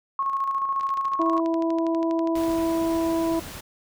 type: tone with tremolo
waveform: sine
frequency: 1091 Hz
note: C#6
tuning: 28 cents flat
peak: -21 dBFS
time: 0.19-1.4 s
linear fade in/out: 2 ms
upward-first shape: square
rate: 14 Hz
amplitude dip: 40%
type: click train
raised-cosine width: 0.2 ms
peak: -23 dBFS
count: 22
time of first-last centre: 0.81-2.517 s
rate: 12.3 Hz
type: harmonic tone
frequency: 329.6 Hz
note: E4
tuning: in tune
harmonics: 1 / 2 / 3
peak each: -22 / -28 / -32 dBFS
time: 1.19-3.4 s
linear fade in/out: 10 ms
type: noise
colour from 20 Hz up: pink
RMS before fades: -38 dBFS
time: 2.35-3.61 s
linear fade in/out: 10 ms
effects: none